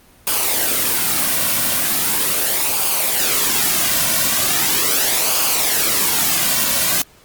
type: noise with flanger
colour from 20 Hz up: white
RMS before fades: -17 dBFS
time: 0.27-7.02 s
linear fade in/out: 2 ms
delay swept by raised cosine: 0.52 to 2.42 ms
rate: 0.39 Hz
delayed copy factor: -0.55
effects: pink hiss -49 dBFS RMS until 7.24 s + Opus 24 kbps